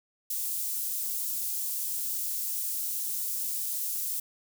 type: high-pass noise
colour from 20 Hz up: white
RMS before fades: -32 dBFS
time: 0.3-4.2 s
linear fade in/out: 5 ms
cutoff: 8300 Hz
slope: 12 dB/octave
effects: none